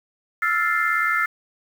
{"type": "chord", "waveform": "sine", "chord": "F major seventh", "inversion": "third", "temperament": "equal", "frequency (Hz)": [1318.5, 1396.9, 1760, 2093], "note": ["E6", "F6", "A6", "C7"], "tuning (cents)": [0, 0, 0, 0], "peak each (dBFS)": -24, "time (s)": [0.42, 1.26], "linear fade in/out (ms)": 5, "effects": ["7-bit"]}